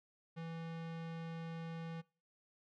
square tone with low-pass filter, 164.81 Hz, E3, in tune, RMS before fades -45 dBFS, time 0.36-2.02 s, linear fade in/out 20 ms, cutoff 3200 Hz, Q 0.88, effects noise-tail reverb RT60 0.4 s tail -24 dB re dry

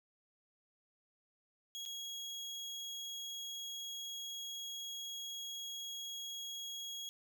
30% pulse tone with dropouts, 3308 Hz, G#7, 8 cents flat, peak -39 dBFS, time 1.75-7.09 s, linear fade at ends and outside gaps 0 ms, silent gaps 1.853-1.86 s, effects none

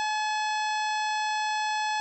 harmonic tone, 855 Hz, A5, 50 cents flat, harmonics 1 / 2 / 3 / 4 / 5 / 6 / 7 / 9, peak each -27 / -33 / -37 / -39 / -41 / -43 / -44 / -46 dBFS, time 0-2 s, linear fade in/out 0 ms, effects none

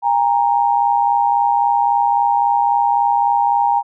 sine tone pair together, 808.6 / 932.3 Hz, G#5 / A#5, -46 / 0 cents, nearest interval major second, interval 246 cents, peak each -15 dBFS, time 0.02-3.83 s, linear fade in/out 50 ms, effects none

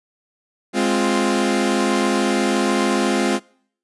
sawtooth chord, F minor, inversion first, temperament equal, 207.7 / 261.6 / 349.2 Hz, Ab3 / C4 / F4, 0 / 0 / 0 cents, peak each -17 dBFS, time 0.73-3.4 s, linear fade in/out 50 ms, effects noise-tail reverb RT60 0.6 s tail -25 dB re dry + resampled to 24000 Hz

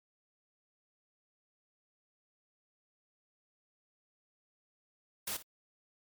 white noise with echo, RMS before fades -37 dBFS, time 5.27-5.37 s, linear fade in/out 5 ms, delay 56 ms, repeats 1, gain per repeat -15 dB, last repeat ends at 5.426 s, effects MP3 96 kbps

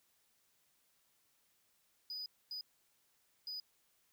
triangle tone bursts at uneven times, 4962 Hz, D#8, 6 cents flat, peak -40 dBFS, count 3, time 2.1-2.26 / 2.51-2.61 / 3.47-3.6 s, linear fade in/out 2 ms, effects white hiss -75 dBFS RMS until 4.12 s

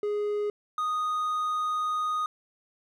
triangle tone pair in turn, 415.3 / 1240.5 Hz, G#4 / D#6, 0 / -6 cents, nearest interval octave + perfect fifth, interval 1894 cents, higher second, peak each -24 dBFS, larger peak neither, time 0.03-0.5 / 0.78-2.26 s, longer second, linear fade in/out 2 ms, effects none

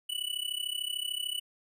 square tone with amplitude modulation, 2961 Hz, F#7, 1 cent sharp, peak -29 dBFS, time 0.09-1.4 s, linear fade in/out 10 ms, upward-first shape sine, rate 33.4 Hz, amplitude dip 90%, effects none

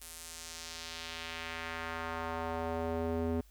square tone with band-pass filter sweep, 82.41 Hz, E2, in tune, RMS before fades -38 dBFS, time 0.01-3.41 s, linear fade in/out 5 ms, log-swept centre 11000 to 320 Hz, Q 1.2, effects added 50 Hz sine -57 dBFS peak until 3.5 s + white hiss -67 dBFS RMS until 3.5 s

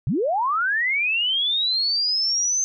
sine linear sweep, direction up, 99.7 to 6280 Hz, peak -19 dBFS, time 0.07-2.64 s, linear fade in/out 0 ms, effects none

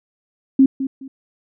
sine tone with echo, 267.9 Hz, C4, 41 cents sharp, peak -7 dBFS, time 0.59-0.66 s, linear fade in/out 5 ms, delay 210 ms, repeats 2, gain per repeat -12 dB, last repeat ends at 1.08 s, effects none

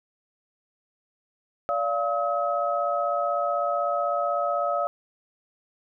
sine tone cluster, 577 / 693 / 1279 Hz, D5 / F5 / D#6, -31 / -14 / +47 cents, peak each -27 dBFS, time 1.69-4.87 s, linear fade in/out 0 ms, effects none

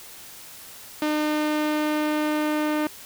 sawtooth tone with low-pass filter sweep, 303.2 Hz, D#4, 45 cents flat, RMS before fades -24 dBFS, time 1.02-2.87 s, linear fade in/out 2 ms, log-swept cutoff 4400 to 2600 Hz, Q 0.77, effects white hiss -43 dBFS RMS until 3.05 s

